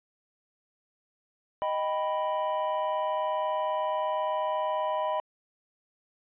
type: chord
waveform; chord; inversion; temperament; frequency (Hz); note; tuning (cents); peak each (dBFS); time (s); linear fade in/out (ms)
triangle; Eb augmented; none; equal; 622.3 / 784 / 987.8; Eb5 / G5 / B5; 0 / 0 / 0; -28 / -33 / -28; 1.62-5.2; 0
effects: resampled to 8000 Hz